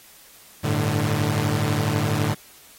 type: chord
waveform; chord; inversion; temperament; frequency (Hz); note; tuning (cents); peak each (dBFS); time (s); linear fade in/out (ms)
sawtooth; G suspended second; none; equal with one note detuned; 98 / 110 / 149.05; G2 / A2 / D3; 0 / 0 / +26; -23 / -20 / -20; 0.63-2.35; 20
effects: white hiss -49 dBFS RMS until 2.78 s + AAC 48 kbps